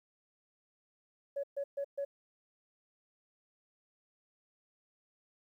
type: tone bursts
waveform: sine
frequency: 561 Hz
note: C#5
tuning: 21 cents sharp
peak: -32 dBFS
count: 4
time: 1.36-2.05 s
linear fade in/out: 10 ms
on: 75 ms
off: 130 ms
effects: tanh soft clip ceiling -29 dBFS + 12-bit